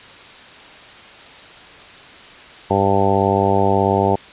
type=harmonic tone; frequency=98.4 Hz; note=G2; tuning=7 cents sharp; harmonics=1 / 2 / 3 / 4 / 5 / 6 / 7 / 8 / 9; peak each=-22 / -22 / -25 / -20 / -22 / -24 / -22 / -22 / -21 dBFS; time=2.7-4.16 s; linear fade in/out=10 ms; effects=white hiss -40 dBFS RMS until 4.32 s + resampled to 8000 Hz